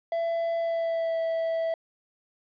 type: tone with pitch glide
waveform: triangle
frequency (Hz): 669 to 656.4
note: E5 to E5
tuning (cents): +25 to -8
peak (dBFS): -23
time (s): 0.12-1.74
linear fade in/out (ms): 2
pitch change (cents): -33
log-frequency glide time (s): 0.59-1.19
effects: resampled to 11025 Hz + 10-bit